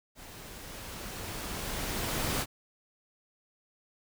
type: noise with level ramp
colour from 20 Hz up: pink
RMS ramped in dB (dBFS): -48 to -30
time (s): 0.15-2.46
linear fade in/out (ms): 50
effects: none